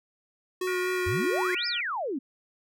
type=tone with vibrato; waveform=square; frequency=365.8 Hz; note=F#4; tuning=20 cents flat; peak=-28 dBFS; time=0.61-1.55 s; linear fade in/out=5 ms; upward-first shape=sine; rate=4.1 Hz; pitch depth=15 cents each way
type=harmonic tone; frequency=476.8 Hz; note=A#4; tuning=39 cents sharp; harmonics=3 / 4 / 5; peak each=-35 / -36 / -37 dBFS; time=0.67-1.81 s; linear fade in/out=5 ms
type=exponential two-way sweep; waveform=sine; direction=up then down; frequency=77 to 5330 to 242.7 Hz; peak=-28 dBFS; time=1.06-2.19 s; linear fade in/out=10 ms; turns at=1.67 s
effects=none